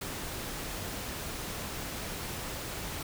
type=noise; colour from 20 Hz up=pink; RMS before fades=-38 dBFS; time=0.01-3.03 s; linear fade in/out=5 ms; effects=none